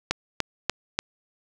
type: click train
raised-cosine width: 0.2 ms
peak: -5 dBFS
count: 4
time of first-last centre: 0.11-0.99 s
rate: 3.41 Hz
effects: none